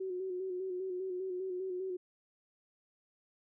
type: tone with vibrato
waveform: sine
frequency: 370.6 Hz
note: F#4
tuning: 3 cents sharp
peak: -35 dBFS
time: 0-1.97 s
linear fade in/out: 10 ms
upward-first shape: square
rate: 5 Hz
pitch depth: 39 cents each way
effects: none